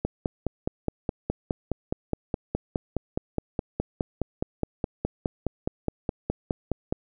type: click train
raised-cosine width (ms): 2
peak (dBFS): -12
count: 34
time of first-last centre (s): 0.05-6.925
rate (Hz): 4.8
effects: none